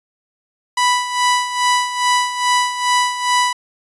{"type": "tone with tremolo", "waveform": "sawtooth", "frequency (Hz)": 987.8, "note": "B5", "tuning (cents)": 0, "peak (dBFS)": -8, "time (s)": [0.77, 3.53], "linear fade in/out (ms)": 5, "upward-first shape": "sine", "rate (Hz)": 2.4, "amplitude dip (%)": 70, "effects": ["resampled to 24000 Hz"]}